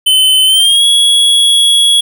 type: tone with pitch glide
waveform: square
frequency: 3048 to 3343 Hz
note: G7 to G#7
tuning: -49 to +11 cents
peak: -6 dBFS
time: 0.06-2.01 s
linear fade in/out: 10 ms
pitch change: +160 cents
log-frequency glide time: 0.46-0.85 s
effects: none